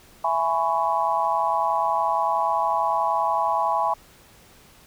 sine chord, C# minor seventh, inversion first, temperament just, 665.2 / 831.5 / 997.9 / 1108.7 Hz, E5 / G#5 / B5 / C#6, +16 / +2 / +18 / 0 cents, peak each -27 / -24 / -24 / -27 dBFS, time 0.24-3.94 s, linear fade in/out 5 ms, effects pink hiss -52 dBFS RMS until 4.86 s

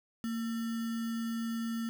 sine tone with sample-and-hold, 229.3 Hz, A#3, 28 cents flat, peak -32 dBFS, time 0.24-1.89 s, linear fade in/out 0 ms, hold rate 1575 Hz, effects none

